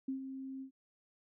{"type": "tone with ADSR envelope", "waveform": "sine", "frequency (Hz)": 266.2, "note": "C4", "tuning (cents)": 30, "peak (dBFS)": -33, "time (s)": [0.08, 0.71], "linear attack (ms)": 6, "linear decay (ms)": 110, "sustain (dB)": -8, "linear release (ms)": 95, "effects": []}